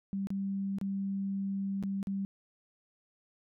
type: tone with dropouts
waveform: sine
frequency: 196 Hz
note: G3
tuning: in tune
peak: -31 dBFS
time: 0.13-2.25 s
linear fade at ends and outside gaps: 0 ms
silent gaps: 0.271-0.304 / 0.785-0.813 / 1.827-1.836 / 2.029-2.071 s
effects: none